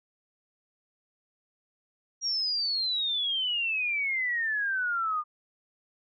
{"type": "exponential sweep", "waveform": "sine", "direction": "down", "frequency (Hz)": [5710, 1201], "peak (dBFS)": -26, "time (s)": [2.21, 5.24], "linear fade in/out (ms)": 50, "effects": []}